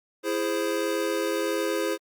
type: chord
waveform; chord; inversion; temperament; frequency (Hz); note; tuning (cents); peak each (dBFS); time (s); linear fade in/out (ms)
square; E augmented; none; equal with one note detuned; 333.8 / 415.3 / 523.3; E4 / G#4 / B#4; +22 / 0 / 0; -30; 0.23-1.98; 50
effects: Opus 48 kbps